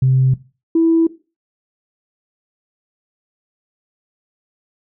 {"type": "tone pair in turn", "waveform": "sine", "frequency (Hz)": [130.81, 328.8], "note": ["C3", "E4"], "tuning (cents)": [0, -4], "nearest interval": "octave + major third", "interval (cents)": 1596, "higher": "second", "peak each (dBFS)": -9, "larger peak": "neither", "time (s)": [[0.02, 0.34], [0.75, 1.07]], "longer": "neither", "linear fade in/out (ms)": 5, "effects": ["noise-tail reverb RT60 0.3 s tail -17 dB re dry", "tanh soft clip ceiling -5 dBFS"]}